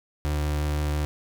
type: tone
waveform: 35% pulse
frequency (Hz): 74.5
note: D2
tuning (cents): +25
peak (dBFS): -22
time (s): 0.25-1.05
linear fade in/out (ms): 0
effects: none